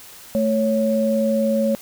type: tone pair together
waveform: sine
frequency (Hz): 219.9 / 554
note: A3 / C#5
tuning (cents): -1 / -1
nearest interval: octave + major third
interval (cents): 1600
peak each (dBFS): -19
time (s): 0.35-1.75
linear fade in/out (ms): 0
effects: white hiss -42 dBFS RMS until 1.81 s